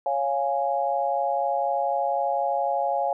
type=chord; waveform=sine; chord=Db major; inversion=none; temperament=equal; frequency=554.4 / 698.5 / 830.6 Hz; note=Db5 / F5 / Ab5; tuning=0 / 0 / 0 cents; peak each=-27 / -26 / -26 dBFS; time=0.06-3.13 s; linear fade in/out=2 ms; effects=none